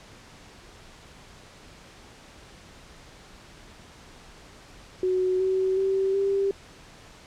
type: tone with pitch steps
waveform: sine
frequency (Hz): 370 / 377.8 / 385.7 / 393.8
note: F#4 / F#4 / G4 / G4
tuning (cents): 0 / +36 / -28 / +8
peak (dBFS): -21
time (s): 5.03-6.51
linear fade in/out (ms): 2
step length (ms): 370
effects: pink hiss -49 dBFS RMS until 7.26 s + low-pass 7000 Hz 12 dB/octave